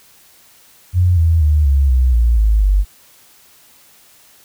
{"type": "tone with pitch steps", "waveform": "sine", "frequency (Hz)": [89.6, 82.16, 75.34, 69.09, 63.36, 58.1, 53.28, 48.85], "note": ["F2", "E2", "D2", "C#2", "B1", "A#1", "G#1", "G1"], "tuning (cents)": [45, -5, 45, -5, 45, -5, 45, -5], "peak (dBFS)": -9, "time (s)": [0.93, 2.85], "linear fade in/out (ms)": 50, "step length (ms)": 240, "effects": ["white hiss -48 dBFS RMS until 4.44 s"]}